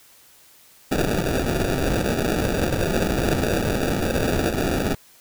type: noise with sample-and-hold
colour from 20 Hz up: violet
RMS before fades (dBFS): -22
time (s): 0.91-4.95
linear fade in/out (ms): 5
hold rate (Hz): 1050
effects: white hiss -52 dBFS RMS until 5.2 s